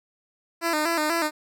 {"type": "tone with vibrato", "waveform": "10% pulse", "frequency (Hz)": 319.7, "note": "D#4", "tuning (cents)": 47, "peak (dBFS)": -14, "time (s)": [0.61, 1.31], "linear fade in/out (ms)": 50, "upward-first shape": "square", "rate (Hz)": 4.1, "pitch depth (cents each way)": 84, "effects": []}